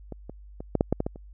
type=clicks; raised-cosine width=2 ms; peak=-23 / -24 / -23 / -9 / -6 / -9 / -12 / -15 / -29 dBFS; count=9; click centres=0.123 / 0.296 / 0.605 / 0.753 / 0.809 / 0.926 / 1.004 / 1.065 / 1.159 s; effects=added 50 Hz sine -44 dBFS peak until 1.33 s